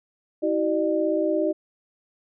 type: tone cluster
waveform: sine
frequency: 322.1 / 379.2 / 602 Hz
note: E4 / F#4 / D5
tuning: -40 / +43 / +43 cents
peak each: -24 / -26 / -24 dBFS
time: 0.42-1.53 s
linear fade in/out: 20 ms
effects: none